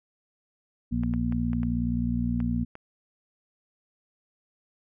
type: harmonic tone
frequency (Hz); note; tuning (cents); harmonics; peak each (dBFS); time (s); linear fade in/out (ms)
59.3; A#1; +30; 1 / 2 / 3 / 4; -31 / -31 / -32 / -27; 0.91-2.65; 20
type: clicks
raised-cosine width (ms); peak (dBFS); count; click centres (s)
0.5; -27; 7; 1.035 / 1.138 / 1.324 / 1.532 / 1.632 / 2.403 / 2.754
effects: none